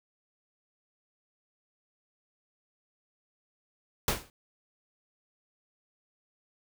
pink noise with exponential decay, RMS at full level -23 dBFS, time 4.08-4.3 s, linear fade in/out 1 ms, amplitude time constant 46 ms, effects none

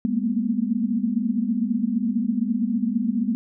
sine tone cluster, 202.1 / 224.4 / 233.3 / 248.4 Hz, G#3 / A3 / A#3 / B3, -47 / +34 / +2 / +10 cents, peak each -26 dBFS, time 0.05-3.35 s, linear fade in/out 0 ms, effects none

